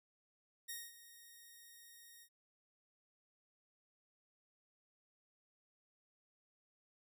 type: tone with ADSR envelope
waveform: 5% pulse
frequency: 1865 Hz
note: A#6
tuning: in tune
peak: -32 dBFS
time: 0.68-2.29 s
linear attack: 17 ms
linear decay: 220 ms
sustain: -15 dB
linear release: 69 ms
effects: none